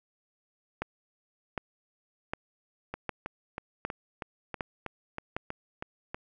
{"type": "two click trains", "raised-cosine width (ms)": 0.5, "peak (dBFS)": [-16, -20], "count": [7, 11], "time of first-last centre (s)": [[0.82, 5.365], [2.94, 6.145]], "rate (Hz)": [1.32, 3.12], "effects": []}